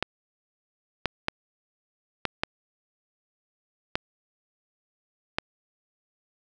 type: clicks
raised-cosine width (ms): 0.3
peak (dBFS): -8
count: 7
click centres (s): 0.026 / 1.057 / 1.284 / 2.253 / 2.435 / 3.955 / 5.385
effects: none